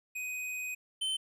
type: tone pair in turn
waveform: square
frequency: 2503 / 3076 Hz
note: D#7 / G7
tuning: +10 / -33 cents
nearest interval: major third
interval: 357 cents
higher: second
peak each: -36 / -31 dBFS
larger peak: second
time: 0.15-0.75 / 1.01-1.17 s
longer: first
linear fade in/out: 10 ms
effects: resampled to 32000 Hz + 12-bit